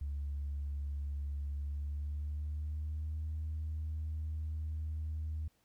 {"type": "tone with pitch glide", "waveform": "sine", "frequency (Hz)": [71.3, 77.75], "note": ["C#2", "D#2"], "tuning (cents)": [49, -1], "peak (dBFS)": -34, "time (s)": [0.01, 5.48], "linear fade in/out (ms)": 5, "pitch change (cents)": 150, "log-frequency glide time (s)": [1.56, 3.23], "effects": ["tanh soft clip ceiling -32 dBFS", "pink hiss -74 dBFS RMS until 5.64 s"]}